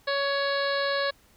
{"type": "harmonic tone with a mistuned harmonic", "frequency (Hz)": 559, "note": "C#5", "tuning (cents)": 14, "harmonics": [1, 2, 3, 4, 5, 6, 7, 8, 9], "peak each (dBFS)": [-27, -32, -30, -41, -42, -42, -36, -35, -45], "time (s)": [0.07, 1.11], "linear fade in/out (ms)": 10, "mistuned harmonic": 8, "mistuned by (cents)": -55, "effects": ["pink hiss -60 dBFS RMS until 1.36 s"]}